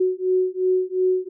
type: beating tone pair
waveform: sine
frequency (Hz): 368.7 / 371.5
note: F#4 / F#4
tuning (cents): -6 / +7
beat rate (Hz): 2.8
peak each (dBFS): -21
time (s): 0-1.29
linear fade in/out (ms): 10
effects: none